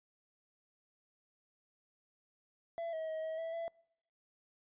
triangle tone with pitch steps, 671 / 639 / 634 / 639 / 656 / 668 Hz, E5 / D#5 / D#5 / D#5 / E5 / E5, +31 / +46 / +32 / +46 / -9 / +23 cents, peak -35 dBFS, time 2.78-3.68 s, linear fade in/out 0 ms, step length 150 ms, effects noise-tail reverb RT60 0.7 s tail -25 dB re dry + resampled to 8000 Hz

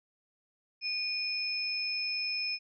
sine tone pair together, 2459 / 5210 Hz, D#7 / E8, -21 / -21 cents, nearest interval octave + minor second, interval 1300 cents, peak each -34 / -33 dBFS, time 0.81-2.59 s, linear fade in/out 50 ms, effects none

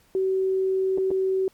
sine tone with dropouts, 380 Hz, F#4, 46 cents sharp, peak -20 dBFS, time 0.15-1.48 s, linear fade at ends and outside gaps 1 ms, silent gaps 0.976-0.982 / 1.106-1.113 s, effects pink hiss -60 dBFS RMS until 1.53 s + MP3 96 kbps

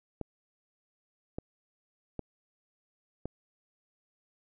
clicks, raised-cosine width 2 ms, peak -22 dBFS, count 4, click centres 0.213 / 1.385 / 2.193 / 3.256 s, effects none

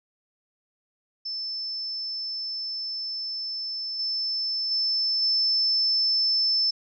sine tone with level steps, 5280 Hz, E8, 2 cents sharp, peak -29 / -25 / -22 / -20 dBFS, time 1.25-6.71 s, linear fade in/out 10 ms, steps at 3.99 / 4.71 / 5.22 s, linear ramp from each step 5 ms, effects none

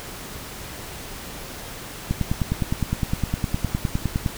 click train, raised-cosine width 5 ms, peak -9 dBFS, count 22, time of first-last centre 2.11-4.262 s, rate 9.76 Hz, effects pink hiss -36 dBFS RMS until 4.37 s

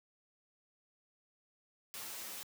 white noise with comb filter, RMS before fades -45 dBFS, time 1.94-2.43 s, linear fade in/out 0 ms, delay 9.2 ms, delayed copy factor +0.95, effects high-pass 150 Hz 12 dB/octave

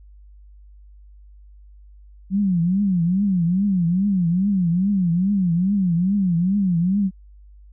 sine tone with vibrato, 184.7 Hz, F#3, 3 cents flat, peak -16 dBFS, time 2.3-7.11 s, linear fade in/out 50 ms, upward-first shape triangle, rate 2.4 Hz, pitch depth 210 cents each way, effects added 50 Hz sine -43 dBFS peak until 7.72 s

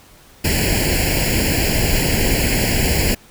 pink noise with comb filter, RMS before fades -17 dBFS, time 0.44-3.15 s, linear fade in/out 10 ms, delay 0.41 ms, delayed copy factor +1, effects pink hiss -47 dBFS RMS until 3.3 s

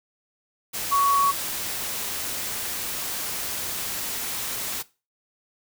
sine tone in noise, 1119 Hz, C#6, 16 cents sharp, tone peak -17 dBFS, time 0.91-1.32 s, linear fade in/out 20 ms, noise white, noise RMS -30 dBFS, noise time 0.73-4.83 s, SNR +10 dB, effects noise-tail reverb RT60 0.3 s tail -19 dB re dry

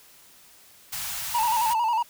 white band-stop noise, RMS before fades -32 dBFS, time 0.92-1.74 s, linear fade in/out 10 ms, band 170 to 680 Hz, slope 48 dB/octave
triangle tone with vibrato, 919 Hz, A#5, 25 cents flat, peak -19 dBFS, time 1.34-2.03 s, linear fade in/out 10 ms, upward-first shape square, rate 11 Hz, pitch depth 69 cents each way
effects white hiss -53 dBFS RMS until 2.09 s

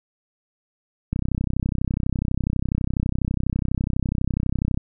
click train, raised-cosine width 5 ms, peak -10 dBFS, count 118, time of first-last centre 1.13-4.775 s, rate 32.1 Hz, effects none

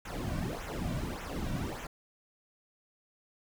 brown noise with flanger, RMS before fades -36 dBFS, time 0.05-1.87 s, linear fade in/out 5 ms, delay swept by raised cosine 0.21 to 2.41 ms, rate 1.7 Hz, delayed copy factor -0.8, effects none

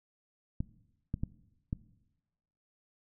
clicks, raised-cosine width 5 ms, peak -20 dBFS, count 4, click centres 0.605 / 1.141 / 1.235 / 1.729 s, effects noise-tail reverb RT60 1.0 s tail -19 dB re dry

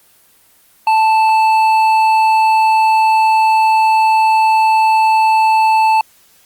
triangle tone with hard clipping, 880 Hz, A5, in tune, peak -10 dBFS, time 0.87-6.01 s, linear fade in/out 2 ms, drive 11 dB, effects white hiss -50 dBFS RMS until 6.45 s + Opus 24 kbps

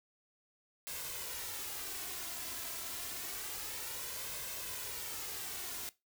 white noise with flanger, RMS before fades -42 dBFS, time 0.87-5.89 s, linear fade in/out 0 ms, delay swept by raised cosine 1.9 to 3 ms, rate 0.28 Hz, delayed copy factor +0.5, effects noise-tail reverb RT60 0.2 s tail -18 dB re dry

